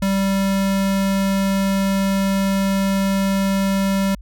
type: tone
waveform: square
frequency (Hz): 194.9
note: G3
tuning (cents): -10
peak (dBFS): -17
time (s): 0.02-4.15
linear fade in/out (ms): 5
effects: added 50 Hz sine -35 dBFS peak until 4.21 s